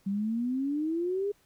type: exponential sweep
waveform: sine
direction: up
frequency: 192.2 to 415.2 Hz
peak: -27 dBFS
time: 0.06-1.32 s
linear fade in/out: 10 ms
effects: pink hiss -66 dBFS RMS until 1.45 s